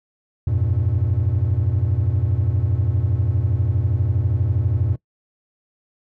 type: tone cluster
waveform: triangle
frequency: 86.8 / 99.2 / 119 Hz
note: F2 / G2 / A#2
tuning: -10 / +21 / +36 cents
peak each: -19 dBFS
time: 0.47-4.96 s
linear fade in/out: 5 ms
effects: noise-tail reverb RT60 0.1 s tail -21 dB re dry + tanh soft clip ceiling -8 dBFS